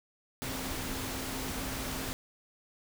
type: tone in noise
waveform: sine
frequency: 261.6 Hz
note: C4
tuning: in tune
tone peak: -43 dBFS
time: 0.42-2.13 s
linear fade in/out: 0 ms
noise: pink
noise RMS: -37 dBFS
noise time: 0.42-2.13 s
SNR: -9 dB
effects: none